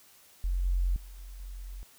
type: tone with level steps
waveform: sine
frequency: 44.87 Hz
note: F1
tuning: 48 cents sharp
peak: -26 / -24 / -43 / -41 / -38 dBFS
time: 0.44-1.83 s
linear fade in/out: 0 ms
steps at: 0.65 / 0.96 / 1.19 / 1.4 s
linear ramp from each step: 2 ms
effects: white hiss -58 dBFS RMS until 1.98 s